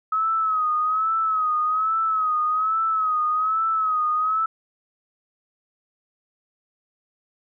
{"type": "tone with vibrato", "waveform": "sine", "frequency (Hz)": 1276, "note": "D#6", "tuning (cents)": 43, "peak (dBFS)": -19, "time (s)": [0.12, 4.46], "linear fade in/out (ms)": 5, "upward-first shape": "sine", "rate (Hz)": 1.2, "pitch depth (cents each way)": 62, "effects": []}